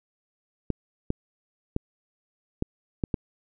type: clicks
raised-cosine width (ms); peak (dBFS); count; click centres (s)
3; -12; 6; 0.703 / 1.104 / 1.764 / 2.624 / 3.038 / 3.142
effects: none